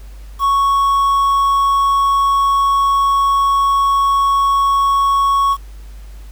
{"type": "tone with quantisation", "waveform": "triangle", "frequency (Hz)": 1108.7, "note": "C#6", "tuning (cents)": 0, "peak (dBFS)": -9, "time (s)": [0.39, 5.57], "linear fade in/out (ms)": 50, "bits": 6, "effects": ["added 50 Hz sine -31 dBFS peak until 6.31 s", "pink hiss -48 dBFS RMS until 6.31 s"]}